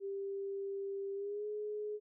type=tone with pitch glide; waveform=sine; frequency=394.6 to 420.5 Hz; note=G4 to G#4; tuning=+11 to +22 cents; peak=-37 dBFS; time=0-2 s; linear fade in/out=50 ms; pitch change=+111 cents; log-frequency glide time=1.14-1.46 s; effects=none